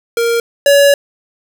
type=tone pair in turn; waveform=square; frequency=466.2 / 565.7 Hz; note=A#4 / C#5; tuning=0 / +35 cents; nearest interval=minor third; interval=335 cents; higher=second; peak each=-12 / -6 dBFS; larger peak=second; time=0.17-0.4 / 0.66-0.94 s; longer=second; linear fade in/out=2 ms; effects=none